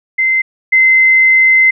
sine tone pair in turn, 2072 / 2064 Hz, C7 / C7, -17 / -24 cents, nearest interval unison, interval 7 cents, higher first, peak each -9 / -5 dBFS, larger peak second, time 0.18-0.42 / 0.72-1.71 s, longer second, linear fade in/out 10 ms, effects none

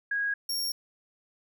sine / sawtooth tone pair in turn, 1646 / 5536 Hz, G#6 / F8, -16 / -16 cents, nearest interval octave + major sixth, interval 2100 cents, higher second, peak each -26 dBFS, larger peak neither, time 0.11-0.34 / 0.49-0.72 s, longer neither, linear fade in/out 5 ms, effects none

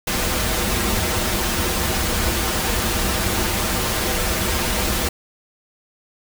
pink noise with comb filter, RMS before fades -21 dBFS, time 0.07-5.09 s, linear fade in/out 5 ms, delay 7.1 ms, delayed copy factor -0.7, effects none

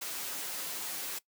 white noise with comb filter, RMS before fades -38 dBFS, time 0.01-1.19 s, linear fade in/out 10 ms, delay 8.4 ms, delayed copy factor -0.7, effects noise-tail reverb RT60 0.1 s tail -20 dB re dry + high-pass 200 Hz 12 dB/octave

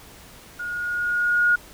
sine tone with level ramp, 1438 Hz, F#6, 50 cents flat, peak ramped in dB -28 to -14 dBFS, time 0.59-1.56 s, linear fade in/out 10 ms, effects pink hiss -46 dBFS RMS until 1.73 s

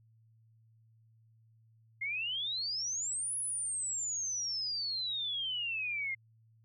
sine exponential two-way sweep, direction up then down, 2093 to 10548 to 2093 Hz, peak -33 dBFS, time 2.01-6.15 s, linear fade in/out 10 ms, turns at 3.37 s, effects added 112 Hz sine -62 dBFS peak until 6.64 s

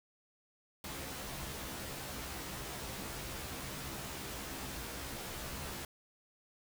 pink noise with comb filter, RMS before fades -43 dBFS, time 0.84-5.85 s, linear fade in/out 2 ms, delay 15 ms, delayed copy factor +0.85, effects none

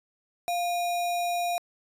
sine tone with sample-and-hold, 698.5 Hz, F5, in tune, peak -25 dBFS, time 0.48-1.58 s, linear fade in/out 0 ms, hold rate 3150 Hz, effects resampled to 32000 Hz

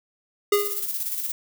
square tone with exponential decay, 409.6 Hz, G#4, 24 cents flat, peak -15 dBFS, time 0.52-0.87 s, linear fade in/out 5 ms, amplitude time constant 74 ms
violet noise with tremolo, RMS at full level -27 dBFS, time 0.53-1.32 s, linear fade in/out 5 ms, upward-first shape square, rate 17 Hz, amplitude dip 45%
effects none

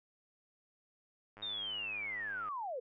click train, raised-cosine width 0.5 ms, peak -38 dBFS, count 117, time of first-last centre 1.37-2.485 s, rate 104 Hz
sine linear sweep, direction down, 3725 to 460.4 Hz, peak -37 dBFS, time 1.42-2.8 s, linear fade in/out 10 ms
effects none

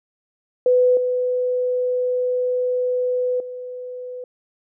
sine tone with level steps, 499.6 Hz, B4, 20 cents sharp, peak -12 / -18 / -29 dBFS, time 0.66-4.24 s, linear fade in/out 2 ms, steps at 0.97 / 3.4 s, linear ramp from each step 2 ms, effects none

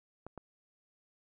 clicks, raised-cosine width 1 ms, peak -30 dBFS, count 2, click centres 0.266 / 0.377 s, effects none

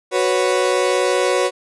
35% pulse chord, F# suspended fourth, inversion none, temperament equal, 370 / 493.9 / 554.4 Hz, F#4 / B4 / C#5, 0 / 0 / 0 cents, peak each -18 dBFS, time 0.11-1.51 s, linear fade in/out 50 ms, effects resampled to 24000 Hz

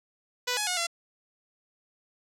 5% pulse tone with pitch steps, 494.3 / 841 / 724 / 681 Hz, B4 / G#5 / F#5 / F5, +1 / +22 / -38 / -44 cents, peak -15 dBFS, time 0.47-0.87 s, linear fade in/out 10 ms, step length 100 ms, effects low-pass 12000 Hz 12 dB/octave

